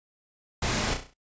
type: noise with echo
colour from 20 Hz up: pink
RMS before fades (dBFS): -28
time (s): 0.62-0.94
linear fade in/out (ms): 5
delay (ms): 33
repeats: 6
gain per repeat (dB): -6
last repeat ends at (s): 1.138
effects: noise-tail reverb RT60 0.1 s tail -22 dB re dry + resampled to 16000 Hz